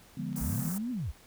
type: chord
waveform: sine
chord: D diminished seventh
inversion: none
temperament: equal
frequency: 146.83 / 174.61 / 207.7 / 246.9 Hz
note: D3 / F3 / Ab3 / Cb4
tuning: 0 / 0 / 0 / 0 cents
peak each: -38 dBFS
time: 0.17-0.69 s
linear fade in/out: 5 ms
type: click train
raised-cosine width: 0.2 ms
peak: -37 dBFS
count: 17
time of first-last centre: 0.33-0.767 s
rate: 36.6 Hz
type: band-stop noise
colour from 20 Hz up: white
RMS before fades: -40 dBFS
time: 0.36-0.78 s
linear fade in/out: 2 ms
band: 1500 to 6400 Hz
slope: 24 dB/octave
type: linear two-way sweep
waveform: sine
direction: up then down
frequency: 48.26 to 258.9 to 48.26 Hz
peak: -31 dBFS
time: 0.4-1.12 s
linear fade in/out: 20 ms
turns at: 0.91 s
effects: pink hiss -57 dBFS RMS until 1.26 s